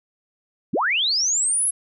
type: linear sweep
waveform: sine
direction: up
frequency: 116.3 to 11030 Hz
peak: -18 dBFS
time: 0.73-1.71 s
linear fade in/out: 10 ms
effects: none